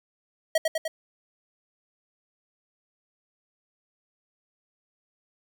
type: tone with echo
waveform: square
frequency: 640 Hz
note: D#5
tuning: 49 cents sharp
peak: -19 dBFS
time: 0.55-0.58 s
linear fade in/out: 5 ms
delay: 100 ms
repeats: 3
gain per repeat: -3 dB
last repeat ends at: 0.88 s
effects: none